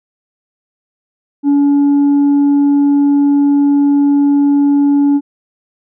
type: tone with tanh clipping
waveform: sine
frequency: 284.7 Hz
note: C#4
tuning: 46 cents sharp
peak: -8 dBFS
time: 1.43-5.21 s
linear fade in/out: 50 ms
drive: 2 dB
effects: none